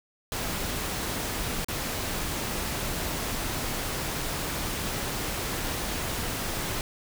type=noise with dropouts; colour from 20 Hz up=pink; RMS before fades=-31 dBFS; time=0.32-6.81 s; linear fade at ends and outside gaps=1 ms; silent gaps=1.646-1.684 s; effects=none